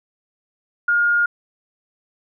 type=tone; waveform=sine; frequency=1421 Hz; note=F6; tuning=30 cents sharp; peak=-14 dBFS; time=0.88-1.26 s; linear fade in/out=5 ms; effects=none